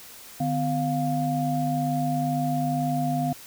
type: tone cluster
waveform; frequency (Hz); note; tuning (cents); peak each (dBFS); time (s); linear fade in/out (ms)
sine; 150.4 / 252.5 / 702; D3 / B3 / F5; +42 / +39 / +9; -27; 0.4-3.33; 5
effects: white hiss -45 dBFS RMS until 3.46 s